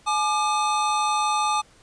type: tone pair together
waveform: square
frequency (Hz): 847.8 / 1200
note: G#5 / D6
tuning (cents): +35 / +37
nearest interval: tritone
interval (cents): 602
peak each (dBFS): -24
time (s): 0.06-1.62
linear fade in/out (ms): 20
effects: pink hiss -55 dBFS RMS until 1.82 s + resampled to 22050 Hz